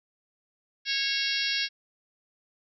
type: harmonic tone with a mistuned harmonic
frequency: 549 Hz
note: C#5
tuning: 17 cents flat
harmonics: 3 / 4 / 5 / 6 / 7 / 8 / 9 / 10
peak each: -34 / -34 / -34 / -34 / -34 / -34 / -34 / -34 dBFS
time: 0.85-1.69 s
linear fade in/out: 50 ms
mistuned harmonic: 9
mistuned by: -17 cents
effects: none